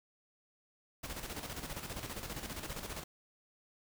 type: noise with tremolo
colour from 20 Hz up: pink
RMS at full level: -41 dBFS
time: 1.03-3.04 s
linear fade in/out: 10 ms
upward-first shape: square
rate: 15 Hz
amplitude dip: 55%
effects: none